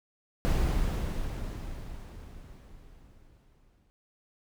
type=noise with exponential decay; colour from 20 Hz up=brown; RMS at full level=-24 dBFS; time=0.45-3.9 s; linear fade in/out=0 ms; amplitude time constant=750 ms; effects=none